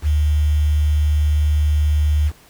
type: tone with quantisation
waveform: sine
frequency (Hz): 75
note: D2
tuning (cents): +37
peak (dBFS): -13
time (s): 0.02-2.32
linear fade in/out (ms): 50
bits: 6
effects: pink hiss -49 dBFS RMS until 2.49 s